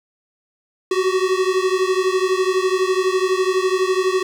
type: beating tone pair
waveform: square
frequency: 370 / 382 Hz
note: F#4 / G4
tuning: 0 / -45 cents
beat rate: 12 Hz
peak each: -19 / -21 dBFS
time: 0.91-4.23 s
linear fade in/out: 5 ms
effects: low-pass 7000 Hz 12 dB/octave + 7-bit